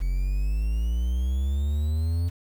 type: exponential sweep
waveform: triangle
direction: up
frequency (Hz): 43.65 to 87.31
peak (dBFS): -20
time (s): 0-2.3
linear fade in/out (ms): 20
effects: 8-bit